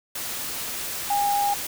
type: tone in noise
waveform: sine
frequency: 812 Hz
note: G#5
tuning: 39 cents flat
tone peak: -20 dBFS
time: 1.1-1.54 s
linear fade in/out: 5 ms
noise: white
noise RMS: -31 dBFS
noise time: 0.15-1.67 s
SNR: +8 dB
effects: none